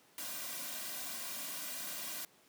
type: noise with comb filter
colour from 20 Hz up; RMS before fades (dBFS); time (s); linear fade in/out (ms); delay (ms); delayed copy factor
white; -42; 0.18-2.25; 2; 2.3; -0.7
effects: pink hiss -65 dBFS RMS until 2.48 s + high-pass 200 Hz 12 dB/octave